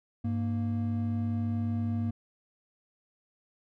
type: tone pair together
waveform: triangle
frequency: 100.65 / 233.1 Hz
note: G2 / A#3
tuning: +46 / 0 cents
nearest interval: octave + minor third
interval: 1454 cents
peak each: -28 / -29 dBFS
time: 0.24-2.11 s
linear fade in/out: 10 ms
effects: none